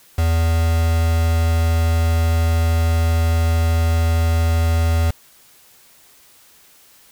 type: tone with quantisation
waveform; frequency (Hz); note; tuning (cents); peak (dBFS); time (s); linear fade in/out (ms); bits
triangle; 82.41; E2; 0; -12; 0.18-5.11; 5; 4
effects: white hiss -50 dBFS RMS until 7.11 s